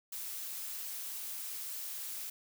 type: noise with amplitude modulation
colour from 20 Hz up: blue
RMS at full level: -40 dBFS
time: 0.12-2.3 s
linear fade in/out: 5 ms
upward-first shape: sine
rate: 210 Hz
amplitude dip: 30%
effects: none